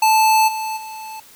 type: tone with level steps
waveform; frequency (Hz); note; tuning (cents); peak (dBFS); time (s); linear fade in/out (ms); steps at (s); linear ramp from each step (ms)
square; 875; A5; -10; -12 / -23 / -31; 0.02-1.2; 5; 0.47 / 0.76; 20
effects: white hiss -46 dBFS RMS until 1.35 s